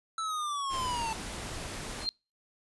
square linear sweep, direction down, 1328 to 880 Hz, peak -32 dBFS, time 0.18-1.13 s, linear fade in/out 2 ms
pink noise, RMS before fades -39 dBFS, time 0.69-2.08 s, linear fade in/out 50 ms
sine tone with exponential growth, 4186 Hz, C8, in tune, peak -24 dBFS, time 1.96-2.09 s, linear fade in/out 0 ms, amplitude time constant 28 ms
effects noise-tail reverb RT60 0.3 s tail -26 dB re dry + resampled to 24000 Hz

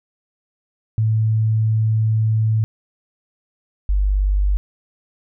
sine tone pair in turn, 110 / 49.17 Hz, A2 / G1, 0 / +6 cents, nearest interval octave + major second, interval 1394 cents, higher first, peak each -14 dBFS, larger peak neither, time 0.98-2.64 / 3.89-4.57 s, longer first, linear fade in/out 0 ms, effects none

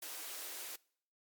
white high-pass noise, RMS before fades -45 dBFS, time 0.02-0.76 s, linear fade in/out 5 ms, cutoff 280 Hz, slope 96 dB/octave, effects noise-tail reverb RT60 0.6 s tail -24 dB re dry + MP3 96 kbps

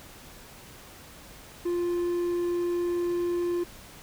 triangle tone, 349.2 Hz, F4, in tune, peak -23 dBFS, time 1.65-3.64 s, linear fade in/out 10 ms, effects pink hiss -48 dBFS RMS until 4.02 s

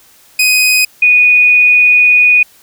sawtooth / sine tone pair in turn, 2503 / 2471 Hz, D#7 / D#7, +10 / -13 cents, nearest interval unison, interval 23 cents, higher first, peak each -4 dBFS, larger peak neither, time 0.39-0.85 / 1.02-2.43 s, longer second, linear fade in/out 5 ms, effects white hiss -45 dBFS RMS until 2.62 s

